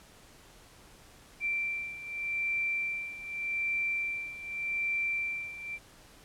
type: beating tone pair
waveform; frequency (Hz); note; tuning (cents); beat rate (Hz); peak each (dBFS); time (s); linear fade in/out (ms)
sine; 2349 / 2349.84; D7 / D7; 0 / 0; 0.84; -36 / -32; 1.4-5.79; 50
effects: pink hiss -56 dBFS RMS until 6.24 s + low-pass 12000 Hz 12 dB/octave